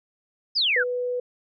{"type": "exponential sweep", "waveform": "sine", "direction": "down", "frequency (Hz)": [5300, 1355], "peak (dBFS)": -19, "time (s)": [0.55, 0.84], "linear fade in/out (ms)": 20}
{"type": "tone", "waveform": "sine", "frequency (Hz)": 493.9, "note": "B4", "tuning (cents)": 0, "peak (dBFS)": -24, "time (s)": [0.76, 1.2], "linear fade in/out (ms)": 5}
{"effects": []}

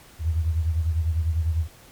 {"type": "beating tone pair", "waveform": "sine", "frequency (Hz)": [80.1, 90.1], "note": ["E2", "F#2"], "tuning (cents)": [-49, -45], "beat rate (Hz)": 10, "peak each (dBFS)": [-21, -28], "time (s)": [0.19, 1.68], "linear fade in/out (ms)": 50, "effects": ["pink hiss -50 dBFS RMS until 1.91 s", "MP3 96 kbps"]}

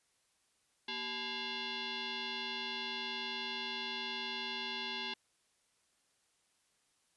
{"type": "tone with frequency modulation", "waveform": "sine", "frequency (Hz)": 385.5, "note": "G4", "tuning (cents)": -29, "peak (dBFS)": -37, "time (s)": [0.88, 5.14], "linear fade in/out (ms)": 5, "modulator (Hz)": 623, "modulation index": 6.3, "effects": ["white hiss -75 dBFS RMS until 7.16 s", "resampled to 24000 Hz"]}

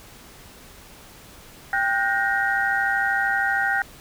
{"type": "tone cluster", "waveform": "sine", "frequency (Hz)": [790, 1446, 1559, 1867], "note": ["G5", "F#6", "G6", "A#6"], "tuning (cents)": [13, -40, -10, 2], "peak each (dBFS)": -25, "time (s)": [1.73, 3.82], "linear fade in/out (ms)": 2, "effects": ["pink hiss -46 dBFS RMS until 4 s"]}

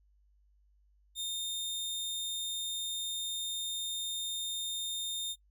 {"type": "tone", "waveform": "sawtooth", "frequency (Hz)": 3644, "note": "A#7", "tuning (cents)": -40, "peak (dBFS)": -31, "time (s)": [1.15, 5.36], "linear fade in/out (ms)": 50, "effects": ["noise-tail reverb RT60 0.1 s tail -18 dB re dry", "added 50 Hz sine -64 dBFS peak until 5.5 s"]}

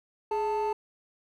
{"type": "tone pair together", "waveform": "triangle", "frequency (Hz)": [418.9, 884], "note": ["G#4", "A5"], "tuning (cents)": [15, 8], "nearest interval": "octave + minor second", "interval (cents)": 1293, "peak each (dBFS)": -26, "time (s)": [0.31, 0.73], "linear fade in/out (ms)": 5, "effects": ["tanh soft clip ceiling -20 dBFS"]}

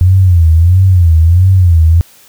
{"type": "tone with vibrato", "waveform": "sine", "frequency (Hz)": 87.31, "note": "F2", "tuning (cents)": 0, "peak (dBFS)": -3, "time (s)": [0.01, 2.01], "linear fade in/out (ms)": 0, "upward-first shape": "sine", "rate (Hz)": 1.5, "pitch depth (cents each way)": 150, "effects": ["white hiss -42 dBFS RMS until 2.28 s"]}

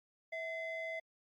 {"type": "ring-modulated tone", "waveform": "triangle", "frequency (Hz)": 698.5, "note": "F5", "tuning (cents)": 0, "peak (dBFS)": -33, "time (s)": [0.32, 1], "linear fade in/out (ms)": 10, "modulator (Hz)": 1350, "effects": ["MP3 64 kbps"]}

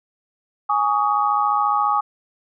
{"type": "chord", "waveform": "sine", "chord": "Ab suspended fourth", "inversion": "none", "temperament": "equal with one note detuned", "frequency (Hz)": [830.6, 1130.1, 1244.5], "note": ["Ab5", "Db6", "Eb6"], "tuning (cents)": [0, 33, 0], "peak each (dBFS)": [-20, -21, -21], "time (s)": [0.69, 2.01], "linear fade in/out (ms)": 10, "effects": []}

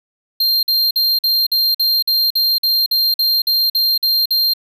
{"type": "tone bursts", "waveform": "square", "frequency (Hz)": 4186, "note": "C8", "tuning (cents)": 0, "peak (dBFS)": -13, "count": 15, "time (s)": [0.4, 4.536], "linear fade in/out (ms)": 5, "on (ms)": 230, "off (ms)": 49, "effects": []}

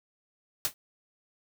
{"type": "noise with exponential decay", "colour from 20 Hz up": "white", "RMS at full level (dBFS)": -24, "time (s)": [0.65, 0.74], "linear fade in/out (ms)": 0, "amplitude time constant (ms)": 19, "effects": []}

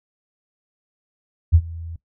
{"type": "tone with ADSR envelope", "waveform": "sine", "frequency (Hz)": 83.1, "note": "E2", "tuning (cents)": 15, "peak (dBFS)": -7, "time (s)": [1.52, 1.96], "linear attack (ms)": 27, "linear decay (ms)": 59, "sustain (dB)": -23, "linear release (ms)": 3, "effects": ["noise-tail reverb RT60 0.1 s tail -18 dB re dry"]}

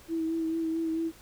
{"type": "tone with vibrato", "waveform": "sine", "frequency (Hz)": 325.4, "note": "E4", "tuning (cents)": -22, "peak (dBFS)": -27, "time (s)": [0.08, 1.12], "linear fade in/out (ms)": 50, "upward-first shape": "sine", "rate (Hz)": 4.5, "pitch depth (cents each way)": 23, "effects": ["pink hiss -54 dBFS RMS until 1.21 s"]}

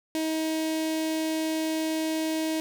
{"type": "tone with notch filter", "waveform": "sawtooth", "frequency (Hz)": 317.2, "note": "D#4", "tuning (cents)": 33, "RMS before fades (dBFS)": -28, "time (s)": [0.15, 2.6], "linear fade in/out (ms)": 0, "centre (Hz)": 1300, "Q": 1.2, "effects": []}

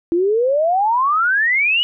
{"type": "exponential sweep", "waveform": "sine", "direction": "up", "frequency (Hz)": [329.6, 2986], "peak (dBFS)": -13, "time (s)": [0.12, 1.83], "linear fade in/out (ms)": 0, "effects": []}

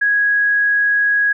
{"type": "tone", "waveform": "sine", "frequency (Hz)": 1659, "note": "G#6", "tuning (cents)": -2, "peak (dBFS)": -12, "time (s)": [0.01, 1.33], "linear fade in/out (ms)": 10, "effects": []}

